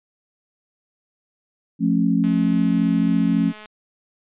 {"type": "chord", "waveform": "sine", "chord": "F augmented", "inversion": "none", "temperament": "just", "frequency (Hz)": [174.61, 218.3, 272.8], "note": ["F3", "A3", "C#4"], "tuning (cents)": [0, -13, -28], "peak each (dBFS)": -20, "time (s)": [1.79, 3.53], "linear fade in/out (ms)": 50}
{"type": "click train", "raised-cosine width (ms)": 0.3, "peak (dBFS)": -25, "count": 303, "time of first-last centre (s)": [2.24, 3.658], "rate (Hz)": 213}
{"effects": ["resampled to 8000 Hz"]}